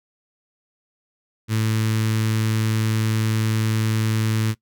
sawtooth tone with notch filter, 110 Hz, A2, in tune, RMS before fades -21 dBFS, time 1.48-4.55 s, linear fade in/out 50 ms, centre 680 Hz, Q 0.6, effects noise-tail reverb RT60 0.1 s tail -21 dB re dry

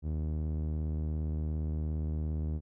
sawtooth tone with low-pass filter, 77.3 Hz, D#2, 11 cents flat, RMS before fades -33 dBFS, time 0.02-2.61 s, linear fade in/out 50 ms, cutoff 300 Hz, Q 0.59, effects none

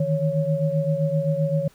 sine tone cluster, 152.3 / 160 / 555 Hz, D#3 / D#3 / C#5, -37 / +49 / +2 cents, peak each -24 dBFS, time 0-1.68 s, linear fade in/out 5 ms, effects pink hiss -56 dBFS RMS until 1.74 s

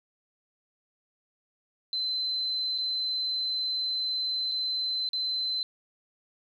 sine tone with dropouts, 4061 Hz, B7, 48 cents sharp, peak -27 dBFS, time 1.93-5.63 s, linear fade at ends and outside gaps 1 ms, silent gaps 2.779-2.784 / 4.515-4.519 / 5.09-5.132 s, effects 10-bit

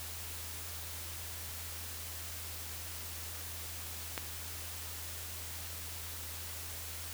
click, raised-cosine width 0.3 ms, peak -19 dBFS, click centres 4.178 s, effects added 83 Hz sine -47 dBFS peak until 7.13 s + white hiss -44 dBFS RMS until 7.13 s

